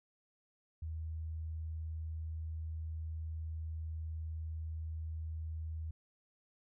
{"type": "tone", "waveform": "sine", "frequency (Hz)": 79.8, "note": "D#2", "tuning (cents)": 44, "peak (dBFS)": -38, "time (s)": [0.82, 5.91], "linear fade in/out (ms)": 5, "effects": []}